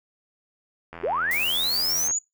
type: click train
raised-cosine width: 0.5 ms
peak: -23 dBFS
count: 100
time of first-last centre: 0.93-2.11 s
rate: 83.9 Hz
type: linear sweep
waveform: sine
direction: up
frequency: 329.6 to 7020 Hz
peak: -22 dBFS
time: 1.03-2.19 s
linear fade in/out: 10 ms
type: noise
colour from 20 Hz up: violet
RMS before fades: -31 dBFS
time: 1.31-2.08 s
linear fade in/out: 2 ms
effects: noise-tail reverb RT60 0.2 s tail -24 dB re dry